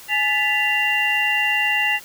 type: tone cluster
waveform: sine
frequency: 838 / 1743 / 1983 / 2775 Hz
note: G#5 / A6 / B6 / F7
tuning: +15 / -17 / +7 / -12 cents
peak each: -26 / -27 / -21 / -20 dBFS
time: 0.08-2 s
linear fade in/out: 50 ms
effects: white hiss -42 dBFS RMS until 2.04 s